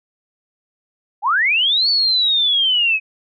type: linear two-way sweep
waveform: sine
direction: up then down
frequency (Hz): 749 to 4505 to 2514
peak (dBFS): -13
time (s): 1.22-3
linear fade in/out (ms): 50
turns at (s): 1.89
effects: none